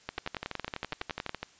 two click trains, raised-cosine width 0.3 ms, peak -18 / -17 dBFS, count 16 / 14, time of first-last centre 0.18-1.43 / 0.09-1.294 s, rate 12 / 10.8 Hz, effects white hiss -59 dBFS RMS until 1.59 s + resampled to 16000 Hz

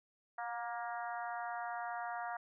harmonic tone with a mistuned harmonic, 235.2 Hz, A#3, 16 cents sharp, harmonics 3 / 4 / 5 / 6 / 7 / 8, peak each -41 / -45 / -48 / -47 / -50 / -52 dBFS, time 0.38-2.37 s, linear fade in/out 5 ms, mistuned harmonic 3, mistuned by +19 cents, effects none

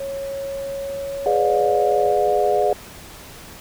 sine tone with pitch glide, 550 to 555.1 Hz, C#5 to C#5, -14 to +2 cents, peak -25 dBFS, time 0-2.11 s, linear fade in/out 5 ms, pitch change +16 cents, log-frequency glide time 0.43-1.2 s
sine chord, G# diminished seventh, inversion none, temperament just, 415.3 / 498.4 / 598 / 717.6 Hz, G#4 / B4 / D5 / F5, 0 / +16 / +31 / +47 cents, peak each -20 / -24 / -21 / -20 dBFS, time 1.26-2.73 s, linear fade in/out 2 ms
effects pink hiss -40 dBFS RMS until 3.6 s

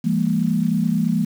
sine tone cluster, 168.6 / 202.6 / 231.8 Hz, E3 / G#3 / A#3, +39 / -43 / -10 cents, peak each -21 dBFS, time 0.04-1.25 s, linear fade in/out 10 ms, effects 7-bit

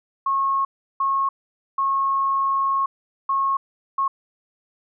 sine tone bursts at uneven times, 1090 Hz, C#6, 29 cents flat, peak -18 dBFS, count 5, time 0.26-0.65 / 1-1.29 / 1.78-2.86 / 3.29-3.57 / 3.98-4.08 s, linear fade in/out 5 ms, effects none

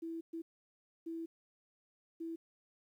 sine tone bursts at uneven times, 329.6 Hz, E4, in tune, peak -39 dBFS, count 4, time 0.02-0.21 / 0.33-0.42 / 1.06-1.26 / 2.2-2.36 s, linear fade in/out 10 ms, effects 12-bit

